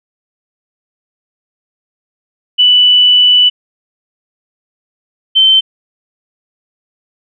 sine tone pair in turn, 2973 / 3093 Hz, F#7 / G7, +8 / -24 cents, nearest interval minor second, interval 68 cents, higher second, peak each -4 dBFS, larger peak neither, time 2.58-3.5 / 5.35-5.61 s, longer first, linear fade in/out 20 ms, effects none

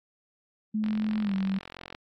sine tone with pitch glide, 214.7 to 193.5 Hz, A3 to G3, -42 to -22 cents, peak -25 dBFS, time 0.74-1.59 s, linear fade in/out 10 ms, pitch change -180 cents, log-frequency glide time 1.21-1.34 s
click train, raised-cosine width 0.3 ms, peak -24 dBFS, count 50, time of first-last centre 0.84-1.949 s, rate 44.2 Hz
effects AAC 48 kbps

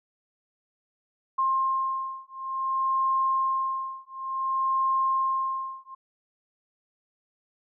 sine beating tone pair, 1061 / 1061.56 Hz, C6 / C6, +24 / +25 cents, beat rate 0.56 Hz, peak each -27 dBFS, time 1.38-5.95 s, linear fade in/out 10 ms, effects none

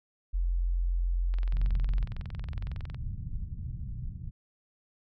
sine tone, 43.65 Hz, F1, in tune, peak -25 dBFS, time 0.33-2.07 s, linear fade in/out 20 ms
click train, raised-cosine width 0.3 ms, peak -30 dBFS, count 36, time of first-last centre 1.34-2.946 s, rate 21.8 Hz
pink low-pass noise, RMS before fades -36 dBFS, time 1.53-4.31 s, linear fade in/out 5 ms, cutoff 140 Hz, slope 24 dB/octave
effects none

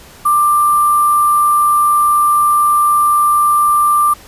sine tone with sample-and-hold, 1184 Hz, D6, 14 cents sharp, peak -8 dBFS, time 0.25-4.14 s, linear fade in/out 10 ms, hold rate 11025 Hz, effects pink hiss -39 dBFS RMS until 4.27 s + resampled to 32000 Hz

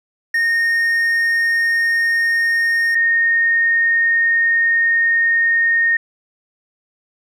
triangle / sine tone pair in turn, 1845 / 1845 Hz, A#6 / A#6, -18 / -18 cents, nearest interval unison, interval 0 cents, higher neither, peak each -12 dBFS, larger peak neither, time 0.34-2.95 / 2.95-5.97 s, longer second, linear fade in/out 5 ms, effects none

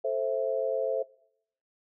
sine chord, A minor, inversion none, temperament just, 440 / 528 / 660 Hz, A4 / C5 / E5, 0 / +16 / +2 cents, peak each -32 / -29 / -31 dBFS, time 0.04-1.03 s, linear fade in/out 10 ms, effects noise-tail reverb RT60 0.7 s tail -22 dB re dry

